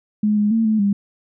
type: tone with pitch steps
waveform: sine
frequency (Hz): 210.9 / 208.2 / 225.6 / 217.3 / 200.9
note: G#3 / G#3 / A3 / A3 / G3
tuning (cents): +27 / +5 / +44 / -21 / +43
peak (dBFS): -14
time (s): 0.23-0.93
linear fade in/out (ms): 5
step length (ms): 140
effects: none